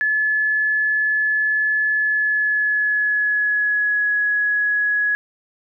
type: tone with pitch glide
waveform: sine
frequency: 1719 to 1679.7 Hz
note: A6 to G#6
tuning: -41 to +19 cents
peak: -16 dBFS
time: 0.01-5.15 s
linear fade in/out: 0 ms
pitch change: -40 cents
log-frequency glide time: 1.9-4.12 s
effects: none